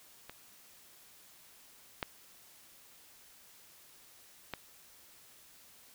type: clicks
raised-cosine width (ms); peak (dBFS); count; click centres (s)
0.3; -29 / -17 / -21; 3; 0.296 / 2.028 / 4.537
effects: white hiss -59 dBFS RMS until 5.94 s